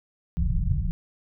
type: low-pass noise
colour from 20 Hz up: pink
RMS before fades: -24 dBFS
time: 0.37-0.91 s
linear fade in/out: 0 ms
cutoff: 180 Hz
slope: 96 dB/octave
effects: none